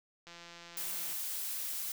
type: click train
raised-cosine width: 0.2 ms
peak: -33 dBFS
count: 148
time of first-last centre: 0.27-1.13 s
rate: 171 Hz
type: noise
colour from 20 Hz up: blue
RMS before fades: -38 dBFS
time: 0.77-1.92 s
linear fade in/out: 2 ms
effects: none